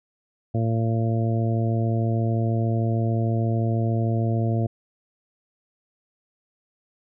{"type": "harmonic tone", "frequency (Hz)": 113.6, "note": "A#2", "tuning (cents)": -44, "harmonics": [1, 2, 3, 4, 5, 6], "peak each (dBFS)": [-21, -28, -31, -35, -35, -33], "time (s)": [0.54, 4.67], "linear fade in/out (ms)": 10, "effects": []}